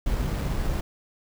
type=noise with sample-and-hold; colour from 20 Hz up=brown; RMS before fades=-26 dBFS; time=0.06-0.81 s; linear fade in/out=5 ms; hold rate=6300 Hz; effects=none